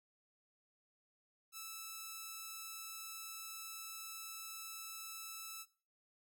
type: tone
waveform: 5% pulse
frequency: 1314 Hz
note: E6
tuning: 6 cents flat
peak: -34 dBFS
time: 1.52-5.66 s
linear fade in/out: 50 ms
effects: noise-tail reverb RT60 0.4 s tail -20 dB re dry